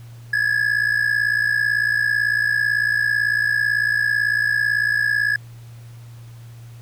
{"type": "ring-modulated tone", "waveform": "triangle", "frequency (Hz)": 1689, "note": "G#6", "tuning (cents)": 29, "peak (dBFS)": -12, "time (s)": [0.33, 5.36], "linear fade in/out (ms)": 2, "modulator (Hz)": 29, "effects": ["added 117 Hz sine -37 dBFS peak until 6.81 s", "pink hiss -52 dBFS RMS until 6.81 s"]}